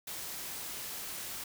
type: noise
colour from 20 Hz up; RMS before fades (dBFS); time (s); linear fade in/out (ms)
white; -41; 0.07-1.44; 5
effects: none